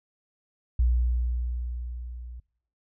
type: tone with level ramp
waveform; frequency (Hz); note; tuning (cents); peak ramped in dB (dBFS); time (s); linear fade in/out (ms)
sine; 60.4; B1; -38; -18 to -38; 0.79-2.4; 5
effects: noise-tail reverb RT60 0.7 s tail -24 dB re dry